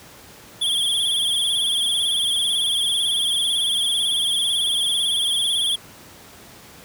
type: tone with vibrato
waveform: square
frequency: 3322 Hz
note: G#7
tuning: in tune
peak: -19 dBFS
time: 0.61-5.76 s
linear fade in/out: 10 ms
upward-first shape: sine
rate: 18 Hz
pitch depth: 78 cents each way
effects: pink hiss -44 dBFS RMS until 6.84 s + high-pass 80 Hz 12 dB/octave